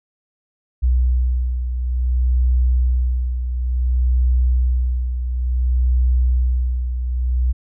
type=beating tone pair; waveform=sine; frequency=62.1 / 62.67 Hz; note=B1 / B1; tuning=+10 / +26 cents; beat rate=0.57 Hz; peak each=-15 / -23 dBFS; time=0.82-7.53 s; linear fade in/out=20 ms; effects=none